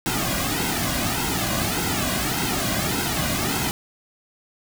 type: noise with flanger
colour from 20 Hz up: pink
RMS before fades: -24 dBFS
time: 0.06-3.71 s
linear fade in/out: 0 ms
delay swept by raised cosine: 1.7 to 2.28 ms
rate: 1.7 Hz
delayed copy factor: -0.75
effects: none